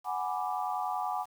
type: chord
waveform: sine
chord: G# half-diminished seventh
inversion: third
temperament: equal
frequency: 740 / 830.6 / 987.8 / 1174.7 Hz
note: F#5 / G#5 / B5 / D6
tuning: 0 / 0 / 0 / 0 cents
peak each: -34 / -35 / -38 / -37 dBFS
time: 0.04-1.26 s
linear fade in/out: 50 ms
effects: 9-bit